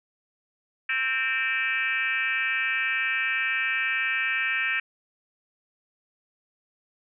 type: tone with frequency modulation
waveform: sine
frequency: 2081 Hz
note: C7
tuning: 10 cents flat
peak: -23 dBFS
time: 0.89-4.8 s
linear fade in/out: 5 ms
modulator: 252 Hz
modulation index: 2.3
effects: none